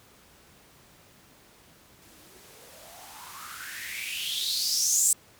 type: noise with band-pass filter sweep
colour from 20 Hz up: violet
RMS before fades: -31 dBFS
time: 2.02-5.13 s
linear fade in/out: 2 ms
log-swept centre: 250 to 8000 Hz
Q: 6.9
effects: pink hiss -56 dBFS RMS until 5.39 s + high-pass 60 Hz 12 dB/octave